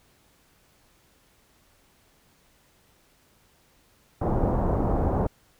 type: low-pass noise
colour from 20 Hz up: pink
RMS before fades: -24 dBFS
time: 4.21-5.27 s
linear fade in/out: 5 ms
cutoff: 910 Hz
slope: 24 dB/octave
effects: pink hiss -62 dBFS RMS until 5.59 s